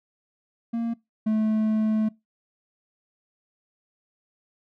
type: tone pair in turn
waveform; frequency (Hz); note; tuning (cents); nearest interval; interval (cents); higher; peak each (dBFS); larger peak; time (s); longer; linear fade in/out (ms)
triangle; 231.5 / 217.1; A#3 / A3; -12 / -23; minor second; 111; first; -22 / -18; second; 0.73-0.94 / 1.26-2.09; second; 10
effects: noise-tail reverb RT60 0.2 s tail -22 dB re dry